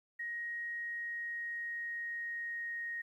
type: tone with pitch glide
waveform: sine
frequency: 1882 to 1869 Hz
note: A#6 to A#6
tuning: +16 to +4 cents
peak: -37 dBFS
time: 0.19-3.02 s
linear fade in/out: 10 ms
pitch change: -12 cents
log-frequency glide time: 0.67-2.78 s
effects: 12-bit